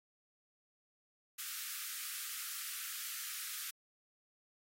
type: high-pass noise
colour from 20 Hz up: white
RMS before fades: -43 dBFS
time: 1.38-3.71 s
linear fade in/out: 10 ms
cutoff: 1200 Hz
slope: 96 dB/octave
effects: AAC 48 kbps